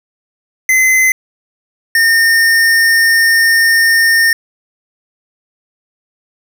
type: tone pair in turn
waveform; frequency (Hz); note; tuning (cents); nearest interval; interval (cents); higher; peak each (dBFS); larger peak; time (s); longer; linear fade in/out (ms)
square; 2047 / 1823.7; C7 / A#6; -38 / -38; major second; 200; first; -8; neither; 0.69-1.12 / 1.95-4.33; second; 2
effects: none